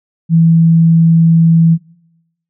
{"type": "tone", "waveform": "sine", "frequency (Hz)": 164.81, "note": "E3", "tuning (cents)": 0, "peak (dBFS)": -5, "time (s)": [0.29, 1.78], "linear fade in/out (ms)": 50, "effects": ["noise-tail reverb RT60 0.8 s tail -20 dB re dry"]}